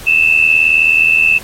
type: tone pair together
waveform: sine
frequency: 2600 / 2679 Hz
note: E7 / E7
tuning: -24 / +27 cents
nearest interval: minor second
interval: 51 cents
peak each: -10 dBFS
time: 0.06-1.39 s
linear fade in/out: 20 ms
effects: pink hiss -32 dBFS RMS until 1.43 s + MP3 64 kbps